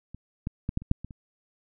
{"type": "clicks", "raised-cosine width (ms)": 5, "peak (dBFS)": [-28, -17, -16, -14, -30, -8, -24, -30], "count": 8, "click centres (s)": [0.146, 0.471, 0.691, 0.774, 0.82, 0.914, 1.046, 1.108], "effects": []}